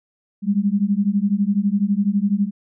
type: beating tone pair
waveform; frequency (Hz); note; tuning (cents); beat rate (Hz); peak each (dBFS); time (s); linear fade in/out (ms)
sine; 196 / 208; G3 / G#3; 0 / +3; 12; -19; 0.42-2.51; 50
effects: none